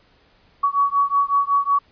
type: beating tone pair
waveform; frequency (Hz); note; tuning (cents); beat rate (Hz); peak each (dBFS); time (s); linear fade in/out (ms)
sine; 1125 / 1130.4; C#6 / C#6; +25 / +34; 5.4; -19; 0.63-1.79; 10
effects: pink hiss -57 dBFS RMS until 1.91 s + resampled to 11025 Hz